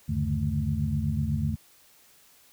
sine tone cluster, 76.6 / 96.4 / 142.3 / 150.3 / 218.9 Hz, D#2 / G2 / C#3 / D3 / A3, -27 / -28 / +46 / +40 / -9 cents, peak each -31 dBFS, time 0.08-1.56 s, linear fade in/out 20 ms, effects white hiss -58 dBFS RMS until 2.52 s

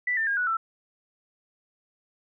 sine tone with pitch steps, 1975.5 / 1790.7 / 1623.2 / 1471.4 / 1333.8 Hz, B6 / A6 / G#6 / F#6 / E6, 0 / +30 / -40 / -10 / +20 cents, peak -23 dBFS, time 0.07-0.57 s, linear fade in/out 5 ms, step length 100 ms, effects none

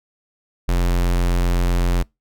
square tone, 43.9 Hz, F1, 10 cents sharp, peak -16 dBFS, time 0.68-2.03 s, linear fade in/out 10 ms, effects noise-tail reverb RT60 0.2 s tail -26 dB re dry

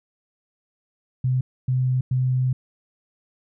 sine tone bursts at uneven times, 128.2 Hz, C3, 35 cents flat, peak -18 dBFS, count 3, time 1.24-1.41 / 1.68-2.01 / 2.11-2.53 s, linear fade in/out 5 ms, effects none

